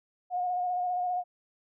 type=tone with vibrato; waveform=sine; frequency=721 Hz; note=F#5; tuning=45 cents flat; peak=-27 dBFS; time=0.3-1.24 s; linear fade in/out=50 ms; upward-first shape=square; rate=15 Hz; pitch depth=19 cents each way; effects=none